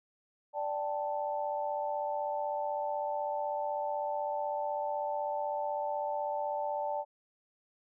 sine chord, D suspended fourth, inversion none, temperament equal, 587.3 / 784 / 880 Hz, D5 / G5 / A5, 0 / 0 / 0 cents, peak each -35 / -38 / -35 dBFS, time 0.53-7.05 s, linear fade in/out 50 ms, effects none

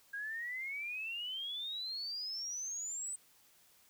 sine exponential sweep, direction up, 1612 to 8180 Hz, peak -38 dBFS, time 0.13-3.16 s, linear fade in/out 10 ms, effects white hiss -66 dBFS RMS until 3.89 s

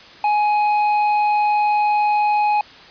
sine tone with hard clipping, 837 Hz, G#5, 13 cents sharp, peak -16 dBFS, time 0.24-2.61 s, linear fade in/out 2 ms, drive 6 dB, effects white hiss -42 dBFS RMS until 2.9 s + resampled to 11025 Hz

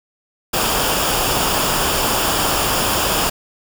pink noise with comb filter, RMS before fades -18 dBFS, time 0.53-3.3 s, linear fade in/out 10 ms, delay 0.49 ms, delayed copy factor -0.55, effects none

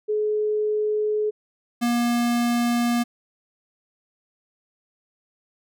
sine / square tone pair in turn, 424.7 / 238.4 Hz, G#4 / A#3, +39 / +39 cents, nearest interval minor seventh, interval 1000 cents, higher first, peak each -20 dBFS, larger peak neither, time 0.08-1.31 / 1.81-3.04 s, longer neither, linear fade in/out 20 ms, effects none

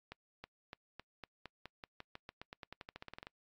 accelerating click train, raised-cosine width 0.3 ms, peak -30 dBFS, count 24, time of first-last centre 0.12-3.269 s, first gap 320 ms, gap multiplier 0.91, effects noise-tail reverb RT60 0.1 s tail -26 dB re dry + AAC 64 kbps

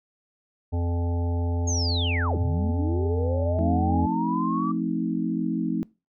harmonic tone, 86 Hz, F2, 26 cents flat, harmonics 1 / 3 / 5 / 7 / 9 / 10, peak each -23 / -33 / -37 / -40 / -42 / -43 dBFS, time 0.72-4.07 s, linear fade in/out 20 ms
sine linear two-way sweep, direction down then up, 6630 to 86.6 to 1169 Hz, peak -27 dBFS, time 1.67-4.72 s, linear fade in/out 10 ms, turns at 2.38 s
sine chord, F dominant seventh, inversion none, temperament equal with one note detuned, 174.61 / 220 / 261.6 / 316 Hz, F3 / A3 / C4 / Eb4, 0 / 0 / 0 / +27 cents, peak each -29 dBFS, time 3.59-5.83 s, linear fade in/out 0 ms
effects noise-tail reverb RT60 0.3 s tail -24 dB re dry

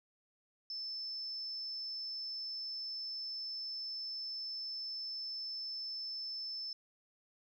sine tone, 5274 Hz, E8, in tune, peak -39 dBFS, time 0.7-6.73 s, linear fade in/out 2 ms, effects 12-bit

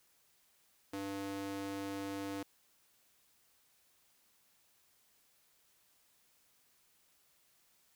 square tone with high-pass filter, 98.6 Hz, G2, 11 cents sharp, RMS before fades -41 dBFS, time 0.93-2.43 s, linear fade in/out 5 ms, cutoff 290 Hz, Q 1.6, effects white hiss -71 dBFS RMS until 7.95 s

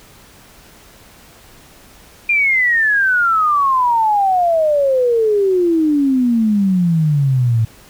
sine exponential sweep, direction down, 2424 to 109.6 Hz, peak -11 dBFS, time 2.29-7.65 s, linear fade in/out 5 ms, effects pink hiss -44 dBFS RMS until 7.89 s

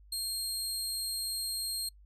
25% pulse tone, 4221 Hz, C8, 14 cents sharp, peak -28 dBFS, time 0.12-1.89 s, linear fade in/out 5 ms, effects noise-tail reverb RT60 0.1 s tail -26 dB re dry + added 50 Hz sine -54 dBFS peak until 2.05 s

